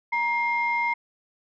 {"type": "tone pair together", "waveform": "sine", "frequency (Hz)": [943, 2117], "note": ["A#5", "C7"], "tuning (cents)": [20, 20], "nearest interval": "octave + major second", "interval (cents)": 1400, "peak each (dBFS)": -24, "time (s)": [0.12, 0.94], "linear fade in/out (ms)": 10, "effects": ["tanh soft clip ceiling -15 dBFS"]}